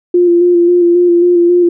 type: tone with vibrato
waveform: sine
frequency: 349.2 Hz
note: F4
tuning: in tune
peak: -5 dBFS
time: 0.14-1.69 s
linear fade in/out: 5 ms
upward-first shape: square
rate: 3.7 Hz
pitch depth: 21 cents each way
effects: none